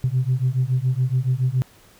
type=beating tone pair; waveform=sine; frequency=124.8 / 131.9 Hz; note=B2 / C3; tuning=+19 / +14 cents; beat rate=7.1 Hz; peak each=-20 dBFS; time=0.04-1.62 s; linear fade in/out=0 ms; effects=tanh soft clip ceiling -12 dBFS + pink hiss -52 dBFS RMS until 1.99 s